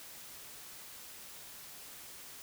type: silence
effects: white hiss -50 dBFS RMS until 2.42 s